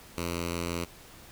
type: tone with notch filter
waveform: 5% pulse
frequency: 85.7 Hz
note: F2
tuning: 32 cents flat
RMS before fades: -33 dBFS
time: 0.17-0.85 s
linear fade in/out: 10 ms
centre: 750 Hz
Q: 1.2
effects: pink hiss -51 dBFS RMS until 1.31 s